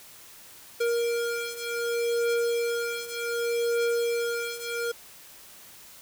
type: beating tone pair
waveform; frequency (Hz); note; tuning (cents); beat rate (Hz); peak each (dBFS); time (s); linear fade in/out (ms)
square; 469.4 / 470.06; A#4 / A#4; +12 / +14; 0.66; -31 / -28; 0.8-4.92; 10
effects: white hiss -49 dBFS RMS until 6.01 s